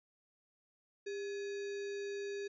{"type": "tone with sample-and-hold", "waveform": "sine", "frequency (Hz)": 401.6, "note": "G4", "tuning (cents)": 42, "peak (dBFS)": -38, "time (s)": [1.06, 2.48], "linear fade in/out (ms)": 10, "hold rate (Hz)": 2100, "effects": ["resampled to 16000 Hz"]}